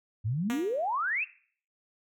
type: exponential sweep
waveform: sine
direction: up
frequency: 98.3 to 2787 Hz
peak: -27 dBFS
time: 0.24-1.25 s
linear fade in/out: 20 ms
type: tone with exponential decay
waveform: 5% pulse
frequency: 237.8 Hz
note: A#3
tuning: 35 cents sharp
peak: -22 dBFS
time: 0.5-0.94 s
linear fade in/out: 0 ms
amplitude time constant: 94 ms
effects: noise-tail reverb RT60 0.5 s tail -18 dB re dry